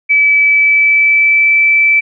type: tone with pitch glide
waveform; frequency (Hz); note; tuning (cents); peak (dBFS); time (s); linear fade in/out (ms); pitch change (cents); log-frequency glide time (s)
sine; 2299 to 2319; D7 to D7; -37 to -22; -6; 0.09-2.01; 20; +15; 0.4-1.5
effects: none